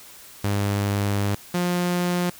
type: tone pair in turn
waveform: sawtooth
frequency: 101.2 / 177.14 Hz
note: G#2 / F3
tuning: -44 / +25 cents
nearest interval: minor seventh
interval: 969 cents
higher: second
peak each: -17 / -17 dBFS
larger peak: neither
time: 0.44-1.35 / 1.54-2.3 s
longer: first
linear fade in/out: 5 ms
effects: white hiss -45 dBFS RMS until 2.39 s